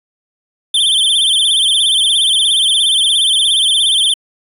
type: tone with vibrato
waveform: square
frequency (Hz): 3322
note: G#7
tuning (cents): 0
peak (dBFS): -10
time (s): 0.74-4.14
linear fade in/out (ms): 5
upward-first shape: sine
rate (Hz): 17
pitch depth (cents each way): 140
effects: resampled to 32000 Hz